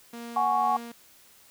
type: tone with tremolo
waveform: sawtooth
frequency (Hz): 234.8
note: A#3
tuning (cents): +13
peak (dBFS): -33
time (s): 0.13-0.92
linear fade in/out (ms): 5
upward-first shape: sine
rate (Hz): 2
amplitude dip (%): 35
type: chord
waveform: sine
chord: F# suspended second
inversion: none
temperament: just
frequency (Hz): 740 / 832.5 / 1110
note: F#5 / G#5 / C#6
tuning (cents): 0 / +4 / +2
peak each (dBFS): -26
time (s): 0.36-0.77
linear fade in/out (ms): 5
effects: white hiss -56 dBFS RMS until 1.5 s